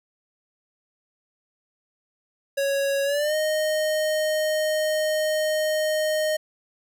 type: tone with pitch glide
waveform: square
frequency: 554.4 to 618.7 Hz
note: C#5 to D#5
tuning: 0 to -10 cents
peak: -22 dBFS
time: 2.57-6.37 s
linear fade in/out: 10 ms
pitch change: +190 cents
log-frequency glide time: 3.04-3.35 s
effects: none